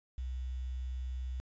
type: tone with quantisation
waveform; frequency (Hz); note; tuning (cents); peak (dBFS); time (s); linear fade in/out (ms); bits
sine; 63.4; B1; +46; -35; 0.18-1.4; 0; 10
effects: resampled to 16000 Hz